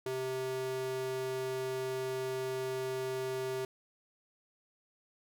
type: tone with high-pass filter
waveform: square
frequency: 130.4 Hz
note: C3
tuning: 5 cents flat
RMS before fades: -36 dBFS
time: 0.06-3.65 s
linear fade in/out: 2 ms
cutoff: 300 Hz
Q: 6
effects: none